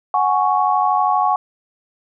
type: chord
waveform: sine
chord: F# suspended second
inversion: none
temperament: just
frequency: 740 / 832.5 / 1110 Hz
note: F#5 / G#5 / C#6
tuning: 0 / +4 / +2 cents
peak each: -18 dBFS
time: 0.14-1.36 s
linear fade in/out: 2 ms
effects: none